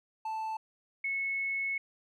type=tone pair in turn; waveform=triangle / sine; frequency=880 / 2196 Hz; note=A5 / C#7; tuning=0 / -17 cents; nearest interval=octave + major third; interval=1583 cents; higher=second; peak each=-31 / -30 dBFS; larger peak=second; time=0.25-0.57 / 1.04-1.78 s; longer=second; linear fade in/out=5 ms; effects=none